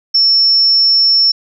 sine tone, 5400 Hz, E8, 41 cents sharp, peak -7 dBFS, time 0.14-1.32 s, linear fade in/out 10 ms, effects none

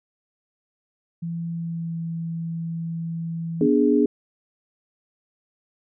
sine tone with pitch glide, 167.9 to 165.68 Hz, E3 to E3, +32 to +9 cents, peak -26 dBFS, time 1.22-3.67 s, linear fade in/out 10 ms, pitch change -23 cents, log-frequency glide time 1.49-1.98 s
sine chord, G# diminished, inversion first, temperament equal with one note detuned, 245.5 / 293.7 / 415.3 Hz, B3 / D4 / G#4, -10 / 0 / 0 cents, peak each -20 / -19 / -20 dBFS, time 3.61-4.06 s, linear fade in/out 2 ms
effects none

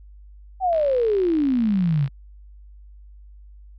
sine exponential sweep, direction down, 778 to 131.7 Hz, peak -17 dBFS, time 0.6-2.09 s, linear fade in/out 50 ms
click train, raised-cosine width 0.3 ms, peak -25 dBFS, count 81, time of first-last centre 0.73-2.077 s, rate 59.4 Hz
effects added 50 Hz sine -42 dBFS peak until 3.78 s

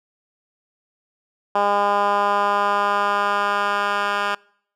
10% pulse tone with band-pass filter sweep, 203.1 Hz, G#3, 38 cents flat, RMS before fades -20 dBFS, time 1.55-4.35 s, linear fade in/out 5 ms, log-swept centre 870 to 1700 Hz, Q 1.7, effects noise-tail reverb RT60 0.6 s tail -25 dB re dry

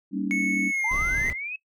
sine chord, Eb dominant seventh, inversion first, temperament equal with one note detuned, 196 / 233.1 / 280.7 / 311.1 Hz, G3 / Bb3 / Db4 / Eb4, 0 / 0 / +22 / 0 cents, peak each -29 / -33 / -28 / -34 dBFS, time 0.11-0.72 s, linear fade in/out 50 ms
triangle tone with pitch glide, 2205 to 2069 Hz, C#7 to C7, -10 to -20 cents, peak -22 dBFS, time 0.31-1.3 s, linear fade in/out 0 ms, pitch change -110 cents, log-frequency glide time 0.7-0.92 s
sine linear sweep, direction up, 830.6 to 2602 Hz, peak -30 dBFS, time 0.84-1.56 s, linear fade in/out 5 ms
brown noise, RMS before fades -32 dBFS, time 0.91-1.33 s, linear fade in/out 5 ms
effects noise-tail reverb RT60 0.1 s tail -19 dB re dry

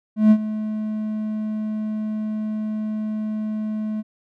triangle tone with ADSR envelope, 215.1 Hz, A3, 39 cents flat, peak -6 dBFS, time 0.16-4.03 s, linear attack 150 ms, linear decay 63 ms, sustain -15 dB, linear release 33 ms, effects none

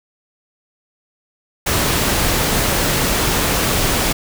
pink noise, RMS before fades -17 dBFS, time 1.66-4.13 s, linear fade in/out 10 ms, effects none

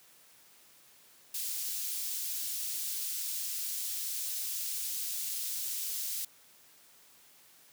white high-pass noise, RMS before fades -36 dBFS, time 1.34-6.25 s, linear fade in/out 5 ms, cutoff 4200 Hz, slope 12 dB/octave, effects white hiss -60 dBFS RMS until 7.72 s + high-pass 100 Hz 12 dB/octave

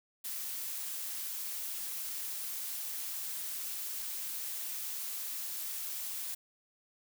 blue noise, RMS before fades -39 dBFS, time 0.24-6.35 s, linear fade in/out 10 ms, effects none

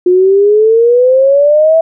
sine exponential sweep, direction up, 355.6 to 659.3 Hz, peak -4 dBFS, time 0.06-1.81 s, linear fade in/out 5 ms, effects none

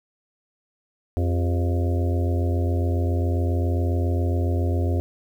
harmonic tone with a mistuned harmonic, 87.31 Hz, F2, in tune, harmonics 1 / 3 / 4 / 5 / 6 / 7 / 8, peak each -20 / -30 / -32 / -34 / -36 / -37 / -38 dBFS, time 1.17-5 s, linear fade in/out 0 ms, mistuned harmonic 5, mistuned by -110 cents, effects 9-bit

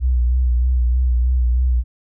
sine tone with vibrato, 61.74 Hz, B1, in tune, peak -13 dBFS, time 0-1.84 s, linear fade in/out 50 ms, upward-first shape sine, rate 3.2 Hz, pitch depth 49 cents each way, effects none

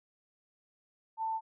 sine tone, 890 Hz, A5, 20 cents sharp, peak -31 dBFS, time 1.17-1.41 s, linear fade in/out 50 ms, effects none

